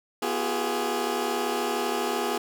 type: tone cluster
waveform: 20% pulse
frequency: 244.3 / 346.4 / 384 / 416.9 Hz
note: B3 / F4 / G4 / G#4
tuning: -19 / -14 / -36 / +7 cents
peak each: -28 / -27 / -28 / -24 dBFS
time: 0.22-2.38 s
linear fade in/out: 5 ms
effects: none